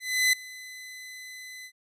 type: tone with ADSR envelope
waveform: sawtooth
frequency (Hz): 2016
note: B6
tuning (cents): +35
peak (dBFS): -15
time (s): 0-1.72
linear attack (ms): 330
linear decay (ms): 4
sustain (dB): -22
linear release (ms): 69
effects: resampled to 32000 Hz